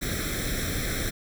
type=noise with comb filter; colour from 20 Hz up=pink; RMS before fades=-29 dBFS; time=0.01-1.11 s; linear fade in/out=20 ms; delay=0.53 ms; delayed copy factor=+0.9; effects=none